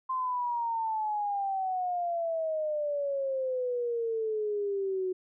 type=exponential sweep; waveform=sine; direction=down; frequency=1046.5 to 366.8 Hz; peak=-28 dBFS; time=0.09-5.13 s; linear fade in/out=10 ms; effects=none